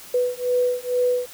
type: beating tone pair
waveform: sine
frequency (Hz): 493.9 / 496.1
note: B4 / B4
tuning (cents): 0 / +8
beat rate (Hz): 2.2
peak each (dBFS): -22 / -22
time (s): 0.14-1.26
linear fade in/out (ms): 5
effects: white hiss -42 dBFS RMS until 1.33 s